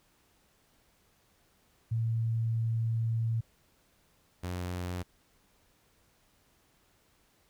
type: tone pair in turn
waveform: sine / sawtooth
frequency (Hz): 113.8 / 89.52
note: A#2 / F2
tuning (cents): -41 / +43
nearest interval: major third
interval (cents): 416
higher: first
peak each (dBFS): -27 / -30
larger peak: first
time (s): 1.91-3.41 / 4.43-5.03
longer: first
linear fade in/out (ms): 10
effects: pink hiss -68 dBFS RMS until 7.49 s